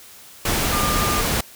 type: tone in noise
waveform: sine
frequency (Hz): 1202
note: D6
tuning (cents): +40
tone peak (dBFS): -23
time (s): 0.72-1.21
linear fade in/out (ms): 5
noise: pink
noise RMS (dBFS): -21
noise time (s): 0.45-1.41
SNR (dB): -5
effects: white hiss -44 dBFS RMS until 1.55 s